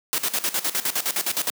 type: noise with tremolo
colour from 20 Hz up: white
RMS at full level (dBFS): -23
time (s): 0.13-1.5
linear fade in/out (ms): 0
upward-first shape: square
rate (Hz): 9.7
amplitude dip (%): 80
effects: high-pass 200 Hz 12 dB/octave